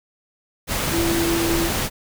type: tone in noise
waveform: sine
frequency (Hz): 335.4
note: E4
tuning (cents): +30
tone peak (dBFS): -20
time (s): 0.9-1.7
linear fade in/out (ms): 50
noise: pink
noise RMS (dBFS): -23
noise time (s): 0.67-1.9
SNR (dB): 0
effects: none